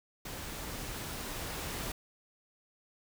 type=noise with level ramp; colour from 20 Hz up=pink; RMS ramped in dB=-42 to -38 dBFS; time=0.25-1.92 s; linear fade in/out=5 ms; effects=none